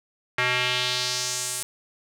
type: tone with band-pass filter sweep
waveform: square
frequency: 125.2 Hz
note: B2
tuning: 24 cents sharp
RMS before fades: -26 dBFS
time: 0.38-1.63 s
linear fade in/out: 2 ms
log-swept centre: 2000 to 9600 Hz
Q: 2
effects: none